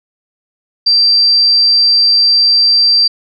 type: tone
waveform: sine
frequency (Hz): 4699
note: D8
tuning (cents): 0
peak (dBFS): -6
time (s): 0.86-3.08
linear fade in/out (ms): 10
effects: none